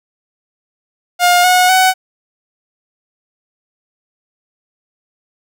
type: tone with pitch steps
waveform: sawtooth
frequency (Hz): 710 / 729.1 / 748.8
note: F5 / F#5 / F#5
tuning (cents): +28 / -26 / +20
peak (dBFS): -4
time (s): 1.19-1.94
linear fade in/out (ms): 50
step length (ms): 250
effects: none

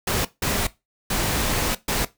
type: noise bursts at uneven times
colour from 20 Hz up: pink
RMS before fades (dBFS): -23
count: 4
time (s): 0.07-0.25 / 0.42-0.67 / 1.1-1.75 / 1.88-2.05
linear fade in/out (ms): 5
effects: noise-tail reverb RT60 0.2 s tail -17 dB re dry

